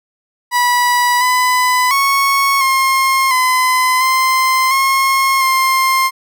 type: tone with pitch steps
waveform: 30% pulse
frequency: 977 / 1002 / 1104 / 1068 / 1019 / 1041 / 1077 / 1057 Hz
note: B5 / B5 / C#6 / C6 / C6 / C6 / C6 / C6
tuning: -19 / +25 / -7 / +35 / -46 / -9 / +50 / +17 cents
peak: -8 dBFS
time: 0.51-6.11 s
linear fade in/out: 50 ms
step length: 700 ms
effects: none